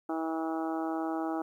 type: harmonic tone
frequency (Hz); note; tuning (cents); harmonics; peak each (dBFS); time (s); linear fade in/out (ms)
161.5; E3; -35; 2 / 3 / 4 / 5 / 6 / 7 / 8 / 9; -32 / -44 / -39 / -37 / -46 / -46 / -43 / -50; 0.09-1.42; 5
effects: 11-bit